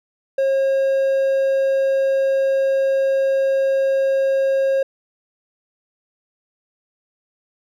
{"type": "tone", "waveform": "triangle", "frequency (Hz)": 540, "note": "C#5", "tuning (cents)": -45, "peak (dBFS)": -13, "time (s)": [0.38, 4.83], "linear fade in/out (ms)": 5, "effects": []}